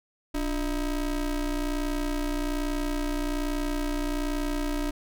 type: ring-modulated tone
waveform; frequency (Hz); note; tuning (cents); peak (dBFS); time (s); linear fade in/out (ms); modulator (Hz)
square; 160.6; E3; -45; -24; 0.34-4.91; 10; 130
effects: none